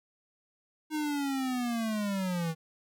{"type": "linear sweep", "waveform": "square", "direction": "down", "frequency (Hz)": [311.1, 158.8], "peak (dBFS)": -30, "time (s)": [0.9, 2.55], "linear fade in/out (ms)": 50, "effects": []}